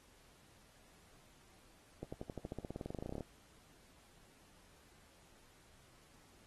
accelerating click train, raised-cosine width 2 ms, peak -29 dBFS, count 23, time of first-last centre 2.03-3.207 s, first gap 95 ms, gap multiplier 0.94, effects pink hiss -66 dBFS RMS until 6.46 s + AAC 32 kbps

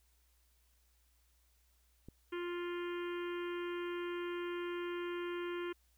click, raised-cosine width 3 ms, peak -37 dBFS, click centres 2.086 s
harmonic tone, 350 Hz, F4, 4 cents sharp, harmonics 1 / 3 / 4 / 5 / 6 / 7 / 8 / 9, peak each -38 / -48 / -50 / -52 / -54 / -55 / -56 / -57 dBFS, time 2.32-5.73 s, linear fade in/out 10 ms
effects added 60 Hz sine -70 dBFS peak until 5.97 s + white hiss -75 dBFS RMS until 5.97 s

